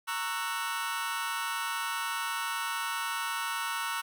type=chord; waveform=sawtooth; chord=F# dominant seventh; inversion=first; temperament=just; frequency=925 / 1110 / 1332 / 1480 Hz; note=A#5 / C#6 / E6 / F#6; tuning=-14 / +2 / +18 / 0 cents; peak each=-33 dBFS; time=0.07-4.02 s; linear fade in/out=20 ms; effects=none